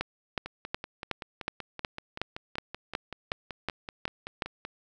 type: two click trains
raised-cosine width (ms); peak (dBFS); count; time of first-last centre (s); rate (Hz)
0.3; -13 / -21; 13 / 23; 0.01-4.422 / 0.46-4.65; 2.72 / 5.25
effects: none